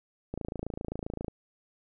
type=click train; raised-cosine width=2 ms; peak=-21 dBFS; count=27; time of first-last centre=0.34-1.282 s; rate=27.6 Hz; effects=none